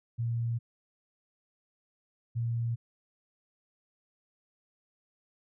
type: tone pair in turn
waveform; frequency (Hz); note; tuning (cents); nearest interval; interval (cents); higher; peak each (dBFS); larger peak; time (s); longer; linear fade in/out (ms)
sine; 116.9 / 116.9; A#2 / A#2; +5 / +5; unison; 0; neither; -28; neither; 0.18-0.59 / 2.35-2.76; neither; 20
effects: none